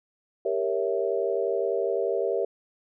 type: chord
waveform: sine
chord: G diminished seventh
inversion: none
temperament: equal with one note detuned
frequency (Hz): 394.5 / 466.2 / 554.4 / 659.3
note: G4 / Bb4 / Db5 / Fb5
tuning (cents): +11 / 0 / 0 / 0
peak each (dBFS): -28 / -28 / -30 / -31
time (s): 0.45-2.45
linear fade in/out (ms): 5
effects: none